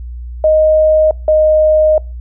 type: tone pair in turn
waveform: sine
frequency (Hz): 622.3 / 619.3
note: D#5 / D#5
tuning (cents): 0 / -8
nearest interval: unison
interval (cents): 8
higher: first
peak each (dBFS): -6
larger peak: neither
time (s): 0.44-1.11 / 1.28-1.98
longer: second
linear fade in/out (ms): 2
effects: noise-tail reverb RT60 0.3 s tail -26 dB re dry + added 60 Hz sine -23 dBFS peak until 2.2 s